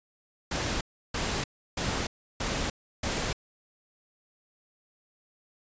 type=noise bursts; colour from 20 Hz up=pink; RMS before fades=-30 dBFS; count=5; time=0.51-3.33 s; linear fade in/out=5 ms; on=300 ms; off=330 ms; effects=resampled to 16000 Hz